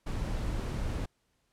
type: noise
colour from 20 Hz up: brown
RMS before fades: -33 dBFS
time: 0.06-1.06 s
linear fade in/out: 10 ms
effects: pink hiss -75 dBFS RMS until 1.52 s + low-pass 11000 Hz 12 dB/octave